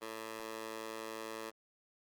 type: tone with high-pass filter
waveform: 15% pulse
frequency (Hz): 111.1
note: A2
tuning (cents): +17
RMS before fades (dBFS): -44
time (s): 0.01-1.51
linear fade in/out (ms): 20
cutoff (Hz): 540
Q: 1.2
effects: Opus 24 kbps